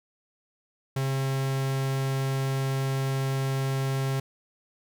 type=tone; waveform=45% pulse; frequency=134.6 Hz; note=C3; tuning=49 cents sharp; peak=-25 dBFS; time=0.96-4.2 s; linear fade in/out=5 ms; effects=none